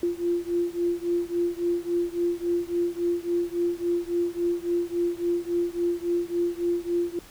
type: beating tone pair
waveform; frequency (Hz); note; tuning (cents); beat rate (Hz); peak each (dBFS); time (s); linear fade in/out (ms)
sine; 345.1 / 348.7; F4 / F4; -21 / -3; 3.6; -26 / -27; 0.03-7.19; 2
effects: pink hiss -49 dBFS RMS until 7.3 s